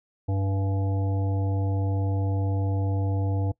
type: harmonic tone with a mistuned harmonic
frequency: 97.7 Hz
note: G2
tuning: 5 cents flat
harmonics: 1 / 3 / 5 / 7 / 9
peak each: -23 / -33 / -37 / -40 / -42 dBFS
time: 0.28-3.52 s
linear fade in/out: 10 ms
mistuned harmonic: 9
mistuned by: -67 cents
effects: noise-tail reverb RT60 0.1 s tail -21 dB re dry